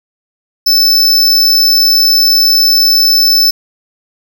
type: tone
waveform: square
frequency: 5274 Hz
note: E8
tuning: in tune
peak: -6 dBFS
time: 0.66-3.51 s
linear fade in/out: 10 ms
effects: none